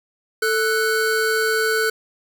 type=tone pair together; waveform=square; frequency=441.5 / 1485 Hz; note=A4 / F#6; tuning=+6 / +6 cents; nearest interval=octave + major sixth; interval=2100 cents; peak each=-21 dBFS; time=0.42-1.9 s; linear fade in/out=5 ms; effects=none